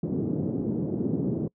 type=band-pass noise; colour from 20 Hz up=white; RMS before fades=-28 dBFS; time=0.03-1.48 s; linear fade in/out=5 ms; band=120 to 340 Hz; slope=24 dB/octave; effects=noise-tail reverb RT60 0.1 s tail -25 dB re dry